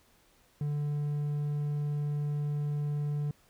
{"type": "tone", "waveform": "triangle", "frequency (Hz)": 146.83, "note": "D3", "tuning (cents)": 0, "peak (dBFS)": -27, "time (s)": [0.61, 3.31], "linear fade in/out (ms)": 2, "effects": ["pink hiss -65 dBFS RMS until 3.49 s"]}